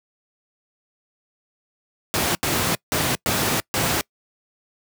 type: noise bursts at uneven times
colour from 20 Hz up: pink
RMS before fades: -21 dBFS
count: 5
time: 2.14-2.35 / 2.43-2.75 / 2.92-3.15 / 3.26-3.6 / 3.74-4.01 s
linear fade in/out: 0 ms
effects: noise-tail reverb RT60 0.1 s tail -25 dB re dry + high-pass 100 Hz 12 dB/octave